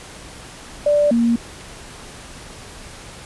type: tone pair in turn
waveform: sine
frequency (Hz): 587 / 233.8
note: D5 / A#3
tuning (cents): -1 / +5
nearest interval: octave + major third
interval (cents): 1594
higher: first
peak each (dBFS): -12 / -13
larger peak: first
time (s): 0.86-1.11 / 1.11-1.36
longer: neither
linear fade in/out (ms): 5
effects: pink hiss -38 dBFS RMS until 3.25 s + resampled to 24000 Hz